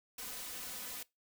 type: noise with comb filter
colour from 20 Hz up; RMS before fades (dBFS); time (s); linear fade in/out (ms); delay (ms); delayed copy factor
white; -44; 0.18-1.03; 5; 4; +0.75
effects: noise-tail reverb RT60 0.2 s tail -22 dB re dry